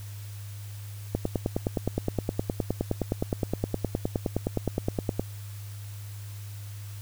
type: click train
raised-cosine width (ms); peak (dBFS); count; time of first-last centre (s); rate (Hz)
2; -12; 40; 1.15-5.196; 9.64
effects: added 102 Hz sine -37 dBFS peak until 7.01 s + white hiss -50 dBFS RMS until 7.01 s